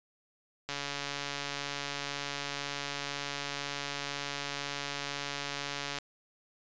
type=click train; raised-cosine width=0.2 ms; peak=-18 dBFS; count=753; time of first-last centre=0.69-5.986 s; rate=142 Hz; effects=resampled to 16000 Hz